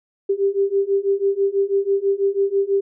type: beating tone pair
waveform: sine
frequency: 392 / 398.1 Hz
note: G4 / G4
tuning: 0 / +27 cents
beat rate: 6.1 Hz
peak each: -20 / -19 dBFS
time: 0.29-2.81 s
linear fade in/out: 10 ms
effects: none